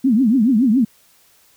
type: tone with vibrato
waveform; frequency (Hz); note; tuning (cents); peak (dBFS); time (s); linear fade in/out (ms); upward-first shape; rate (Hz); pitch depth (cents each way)
sine; 239; A#3; +43; -11; 0.04-0.85; 10; triangle; 7.1; 300
effects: white hiss -54 dBFS RMS until 1.56 s